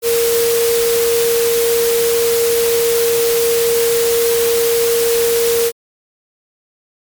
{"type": "tone in noise", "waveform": "sine", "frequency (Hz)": 466.2, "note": "A#4", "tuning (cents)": 0, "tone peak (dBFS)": -12, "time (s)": [0.02, 5.72], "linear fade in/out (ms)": 50, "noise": "white", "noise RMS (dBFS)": -20, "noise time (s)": [0.02, 5.72], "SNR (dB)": 5, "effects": ["MP3 96 kbps"]}